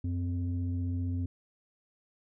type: tone pair together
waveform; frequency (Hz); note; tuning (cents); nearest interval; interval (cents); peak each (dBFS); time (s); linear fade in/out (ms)
sine; 91.3 / 258.6; F#2 / C4; -23 / -20; octave + tritone; 1803; -29 / -35; 0.04-1.26; 5
effects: tanh soft clip ceiling -24 dBFS